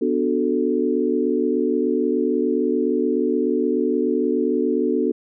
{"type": "chord", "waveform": "sine", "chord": "B minor seventh", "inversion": "none", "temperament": "equal", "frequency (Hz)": [246.9, 293.7, 370, 440], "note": ["B3", "D4", "F#4", "A4"], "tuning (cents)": [0, 0, 0, 0], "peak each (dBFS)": -23, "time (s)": [0.01, 5.12], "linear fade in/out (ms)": 10, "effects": []}